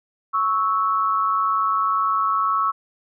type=tone pair together; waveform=sine; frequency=1108.7 / 1310.5 Hz; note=C#6 / E6; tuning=0 / -11 cents; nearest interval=minor third; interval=289 cents; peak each=-20 / -21 dBFS; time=0.33-2.72 s; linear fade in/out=20 ms; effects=none